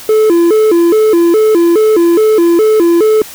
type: tone with vibrato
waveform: triangle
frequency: 384.2 Hz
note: G4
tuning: 35 cents flat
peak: -3 dBFS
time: 0.09-3.22 s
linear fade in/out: 2 ms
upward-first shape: square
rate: 2.4 Hz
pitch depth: 210 cents each way
effects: white hiss -30 dBFS RMS until 3.34 s